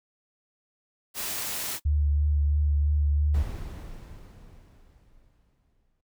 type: noise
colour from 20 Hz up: white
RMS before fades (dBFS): -32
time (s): 1.14-1.8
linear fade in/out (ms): 50
type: tone with vibrato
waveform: sine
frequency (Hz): 73.42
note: D2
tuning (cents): 0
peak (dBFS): -21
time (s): 1.85-3.43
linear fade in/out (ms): 10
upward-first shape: triangle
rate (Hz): 3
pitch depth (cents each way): 26
type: noise with exponential decay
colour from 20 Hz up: brown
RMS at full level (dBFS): -32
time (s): 3.34-6.01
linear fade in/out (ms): 5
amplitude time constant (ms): 580
effects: noise-tail reverb RT60 0.1 s tail -19 dB re dry